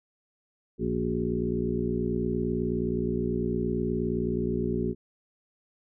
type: harmonic tone with a mistuned harmonic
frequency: 59.3 Hz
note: A#1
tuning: 30 cents sharp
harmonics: 1 / 2 / 3 / 4 / 5 / 6 / 7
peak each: -36 / -36 / -32 / -31 / -39 / -31 / -34 dBFS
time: 0.78-4.95 s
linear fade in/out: 50 ms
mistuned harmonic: 6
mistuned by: +52 cents
effects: none